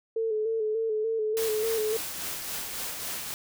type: tone with vibrato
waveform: sine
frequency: 440 Hz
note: A4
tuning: in tune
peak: -25 dBFS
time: 0.16-1.97 s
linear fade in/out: 5 ms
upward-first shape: square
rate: 3.4 Hz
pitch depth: 39 cents each way
type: noise with tremolo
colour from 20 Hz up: white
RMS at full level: -33 dBFS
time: 1.37-3.34 s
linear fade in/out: 0 ms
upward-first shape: triangle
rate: 3.6 Hz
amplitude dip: 40%
effects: none